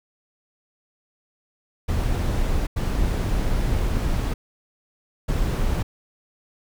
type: noise bursts at uneven times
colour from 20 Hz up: brown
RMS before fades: -22 dBFS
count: 3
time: 1.88-2.67 / 2.76-4.34 / 5.28-5.83 s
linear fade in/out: 10 ms
effects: none